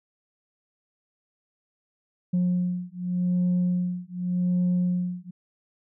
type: beating tone pair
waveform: sine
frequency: 178.7 / 179.56 Hz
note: F3 / F3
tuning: +40 / +48 cents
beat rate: 0.86 Hz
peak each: -24 dBFS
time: 2.33-5.31 s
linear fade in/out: 10 ms
effects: tanh soft clip ceiling -18 dBFS